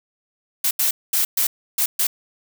blue noise bursts at uneven times, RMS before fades -19 dBFS, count 6, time 0.64-0.71 / 0.79-0.91 / 1.13-1.25 / 1.37-1.47 / 1.78-1.86 / 1.99-2.07 s, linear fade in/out 5 ms, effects none

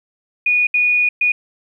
sine tone bursts at uneven times, 2459 Hz, D#7, 21 cents flat, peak -12 dBFS, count 3, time 0.46-0.67 / 0.74-1.09 / 1.21-1.32 s, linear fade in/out 5 ms, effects 9-bit

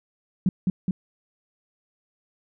sine tone with echo, 185 Hz, F#3, in tune, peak -16 dBFS, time 0.46-0.49 s, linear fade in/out 2 ms, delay 210 ms, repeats 2, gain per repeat -2 dB, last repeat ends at 0.91 s, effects none

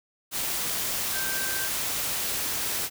sine tone in noise, 1564 Hz, G6, 4 cents flat, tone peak -33 dBFS, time 1.11-1.7 s, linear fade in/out 50 ms, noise white, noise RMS -29 dBFS, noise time 0.31-2.9 s, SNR -7 dB, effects none

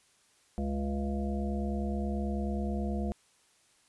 harmonic tone with a mistuned harmonic, 69.3 Hz, C#2, in tune, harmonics 1 / 3 / 5 / 7 / 9 / 10, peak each -33 / -33 / -41 / -43 / -46 / -42 dBFS, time 0.58-3.12 s, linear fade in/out 0 ms, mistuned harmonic 7, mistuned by +26 cents, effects white hiss -66 dBFS RMS until 3.88 s + resampled to 24000 Hz

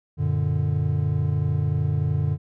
triangle chord, Gb augmented, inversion none, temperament equal with one note detuned, 93.36 / 116.54 / 146.83 Hz, Gb2 / Bb2 / D3, +16 / 0 / 0 cents, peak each -23 / -25 / -21 dBFS, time 0.17-2.38 s, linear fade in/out 50 ms, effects none

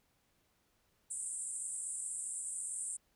pink band-pass noise, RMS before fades -41 dBFS, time 1.1-2.97 s, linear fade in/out 10 ms, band 7800 to 9500 Hz, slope 96 dB/octave, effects pink hiss -75 dBFS RMS until 3.15 s

